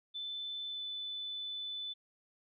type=tone with pitch glide; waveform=sine; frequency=3520 to 3500 Hz; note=A7 to A7; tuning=0 to -10 cents; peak=-38 dBFS; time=0.14-1.94 s; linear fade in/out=20 ms; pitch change=-10 cents; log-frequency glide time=0.69-0.82 s; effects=none